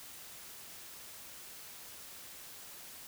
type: silence
effects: white hiss -50 dBFS RMS until 3.07 s